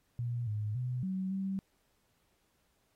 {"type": "tone with pitch steps", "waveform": "sine", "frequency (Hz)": [119.8, 105.8, 125.3, 188.6, 192.9], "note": ["A#2", "G#2", "B2", "F#3", "G3"], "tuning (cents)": [48, 33, 25, 33, -28], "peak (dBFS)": -32, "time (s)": [0.19, 1.59], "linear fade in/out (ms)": 0, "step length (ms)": 280, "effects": ["pink hiss -75 dBFS RMS until 2.95 s", "AAC 48 kbps"]}